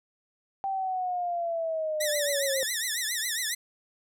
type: linear sweep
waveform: sine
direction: down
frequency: 784 to 529 Hz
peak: -27 dBFS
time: 0.64-2.63 s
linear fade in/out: 0 ms
type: tone with vibrato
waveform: 10% pulse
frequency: 1864.7 Hz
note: A#6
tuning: in tune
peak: -19 dBFS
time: 2-3.55 s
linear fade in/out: 10 ms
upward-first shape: triangle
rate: 7.3 Hz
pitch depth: 180 cents each way
effects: none